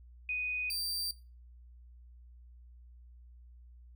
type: tone pair in turn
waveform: sine / sawtooth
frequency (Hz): 2489 / 4682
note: D#7 / D8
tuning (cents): 0 / -6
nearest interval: major seventh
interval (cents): 1094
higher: second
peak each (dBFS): -32 / -31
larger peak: second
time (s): 0.29-0.7 / 0.7-1.11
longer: neither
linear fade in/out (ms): 2
effects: noise-tail reverb RT60 0.3 s tail -18 dB re dry + added 60 Hz sine -52 dBFS peak until 3.95 s